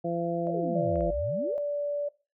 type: harmonic tone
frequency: 170.2 Hz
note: F3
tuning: 44 cents flat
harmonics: 1 / 2 / 3 / 4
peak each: -33 / -33 / -33 / -33 dBFS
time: 0.04-1.11 s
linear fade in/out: 10 ms
type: exponential two-way sweep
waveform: sine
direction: down then up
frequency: 638 to 44 to 638 Hz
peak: -32 dBFS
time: 0.47-1.58 s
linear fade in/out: 0 ms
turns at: 1.1 s
type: tone with pitch glide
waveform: sine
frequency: 586 to 579.9 Hz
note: D5 to D5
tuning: -4 to -22 cents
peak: -27 dBFS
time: 0.75-2.09 s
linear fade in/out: 10 ms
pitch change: -18 cents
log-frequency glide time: 0.94-1.81 s
type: clicks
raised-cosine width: 0.5 ms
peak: -36 dBFS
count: 2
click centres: 0.958 / 1.008 s
effects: noise-tail reverb RT60 0.3 s tail -19 dB re dry